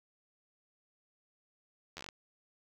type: slowing click train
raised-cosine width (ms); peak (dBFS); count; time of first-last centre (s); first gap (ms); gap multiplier
0.2; -26; 8; 1.97-2.088; 11; 1.14
effects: 9-bit